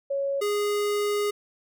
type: tone pair in turn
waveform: sine / square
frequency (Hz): 554.4 / 413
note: C#5 / G#4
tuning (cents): 0 / -10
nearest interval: perfect fourth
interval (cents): 510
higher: first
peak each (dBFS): -24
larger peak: neither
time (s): 0.1-0.41 / 0.41-1.31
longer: second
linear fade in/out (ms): 10
effects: none